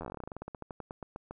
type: slowing click train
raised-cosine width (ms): 1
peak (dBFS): -26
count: 25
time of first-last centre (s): 0.01-1.31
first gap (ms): 11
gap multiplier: 1.12
effects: none